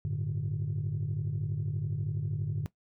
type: chord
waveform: sine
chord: G suspended second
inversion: none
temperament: just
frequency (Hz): 98 / 110.25 / 147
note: G2 / A2 / D3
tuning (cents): 0 / +4 / +2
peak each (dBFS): -34 / -34 / -31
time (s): 0.05-2.66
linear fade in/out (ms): 0
effects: noise-tail reverb RT60 0.1 s tail -19 dB re dry + tanh soft clip ceiling -25 dBFS